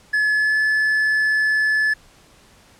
triangle tone with pitch glide, 1711 to 1727.9 Hz, A6 to A6, -49 to -32 cents, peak -14 dBFS, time 0.13-1.94 s, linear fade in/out 10 ms, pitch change +17 cents, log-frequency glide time 0.33-0.58 s, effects pink hiss -51 dBFS RMS until 2.79 s + low-pass 10000 Hz 12 dB/octave

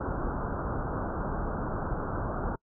pink low-pass noise, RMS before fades -32 dBFS, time 0-2.56 s, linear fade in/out 10 ms, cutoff 1500 Hz, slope 96 dB/octave, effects noise-tail reverb RT60 0.1 s tail -26 dB re dry

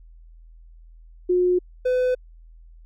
sine / triangle tone pair in turn, 360 / 504.3 Hz, F#4 / B4, -47 / +36 cents, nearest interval tritone, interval 583 cents, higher second, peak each -16 dBFS, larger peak neither, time 1.29-1.59 / 1.85-2.15 s, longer neither, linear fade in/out 10 ms, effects added 41 Hz sine -44 dBFS peak until 2.85 s

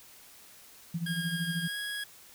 sine tone with tremolo, 168.4 Hz, E3, 37 cents sharp, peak -28 dBFS, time 0.94-1.68 s, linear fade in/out 5 ms, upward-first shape sine, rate 13 Hz, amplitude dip 80%
25% pulse tone with pitch glide, 1627 to 1658.3 Hz, G#6 to G#6, -36 to -3 cents, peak -30 dBFS, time 1.06-2.04 s, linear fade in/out 5 ms, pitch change +33 cents, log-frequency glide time 1.63-1.77 s
effects white hiss -54 dBFS RMS until 2.34 s

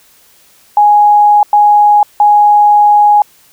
sine tone bursts at uneven times, 830.6 Hz, G#5, in tune, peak -3 dBFS, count 3, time 0.77-1.43 / 1.53-2.03 / 2.2-3.22 s, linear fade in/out 2 ms, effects white hiss -46 dBFS RMS until 3.52 s

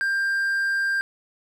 triangle tone, 1590 Hz, G6, 24 cents sharp, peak -19 dBFS, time 0.01-1.01 s, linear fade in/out 0 ms, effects none

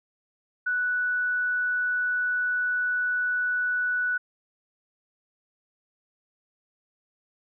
sine tone, 1480 Hz, F#6, in tune, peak -23 dBFS, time 0.66-4.18 s, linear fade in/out 10 ms, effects none

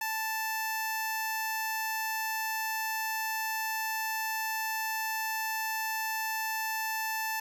10% pulse tone with notch filter, 880 Hz, A5, in tune, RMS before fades -33 dBFS, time 0.01-7.4 s, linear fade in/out 5 ms, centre 3800 Hz, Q 0.95, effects none

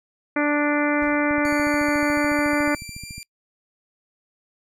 harmonic tone, 293.7 Hz, D4, in tune, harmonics 1 / 2 / 3 / 4 / 5 / 6 / 7 / 8, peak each -21 / -25 / -30 / -30 / -28 / -31 / -28 / -33 dBFS, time 0.36-2.75 s, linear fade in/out 5 ms
brown noise with exponential decay, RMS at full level -38 dBFS, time 1.02-1.43 s, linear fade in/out 2 ms, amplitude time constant 87 ms
click train, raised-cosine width 5 ms, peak -26 dBFS, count 27, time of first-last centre 1.31-3.181 s, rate 13.9 Hz
15% pulse tone with pitch glide, 2263 to 2373 Hz, C#7 to D7, +35 to +17 cents, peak -29 dBFS, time 1.45-3.23 s, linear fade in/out 0 ms, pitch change +82 cents, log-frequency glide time 2.02-3.04 s
effects noise-tail reverb RT60 0.1 s tail -26 dB re dry

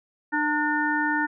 harmonic tone with a mistuned harmonic, 300 Hz, D4, 37 cents sharp, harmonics 1 / 3 / 5 / 6, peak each -27 / -27 / -27 / -27 dBFS, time 0.32-1.27 s, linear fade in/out 20 ms, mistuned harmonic 5, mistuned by -52 cents, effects none

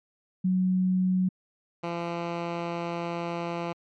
sine / 10% pulse tone pair in turn, 185 / 170.66 Hz, F#3 / F3, 0 / -40 cents, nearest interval minor second, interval 140 cents, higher first, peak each -21 dBFS, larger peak neither, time 0.44-1.29 / 1.83-3.73 s, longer second, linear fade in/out 10 ms, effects low-pass 3000 Hz 12 dB/octave + MP3 64 kbps

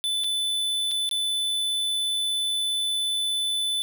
square tone with dropouts, 3503 Hz, A7, 8 cents flat, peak -24 dBFS, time 0.04-3.82 s, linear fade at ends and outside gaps 0 ms, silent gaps 0.238-0.243 / 0.912-0.916 / 1.091-1.112 s, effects none

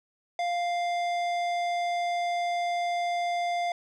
sine tone with tanh clipping, 698.5 Hz, F5, in tune, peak -28 dBFS, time 0.39-3.72 s, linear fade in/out 2 ms, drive 15 dB, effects none

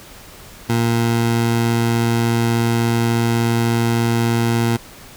20% pulse tone, 116.54 Hz, A#2, in tune, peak -10 dBFS, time 0.69-4.77 s, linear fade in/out 10 ms, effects pink hiss -40 dBFS RMS until 5.16 s

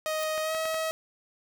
sawtooth tone with pitch glide, 625 to 639.6 Hz, D#5 to D#5, +8 to +48 cents, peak -24 dBFS, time 0.06-0.91 s, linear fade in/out 0 ms, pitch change +40 cents, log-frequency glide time 0.42-0.54 s
blue noise with exponential growth, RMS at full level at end -36 dBFS, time 0.11-0.24 s, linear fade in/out 5 ms, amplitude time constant 27 ms
clicks, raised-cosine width 0.3 ms, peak -23 dBFS, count 4, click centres 0.379 / 0.548 / 0.655 / 0.744 s
effects none

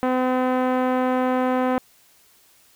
5% pulse tone with low-pass filter, 255 Hz, C4, 44 cents flat, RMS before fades -21 dBFS, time 0.03-1.78 s, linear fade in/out 0 ms, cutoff 730 Hz, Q 0.63, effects white hiss -56 dBFS RMS until 2.75 s

